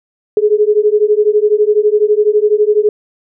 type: beating tone pair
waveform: sine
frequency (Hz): 415.3 / 427.3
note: G#4 / G#4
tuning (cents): 0 / +49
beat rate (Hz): 12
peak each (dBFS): -11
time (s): 0.37-2.89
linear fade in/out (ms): 2
effects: none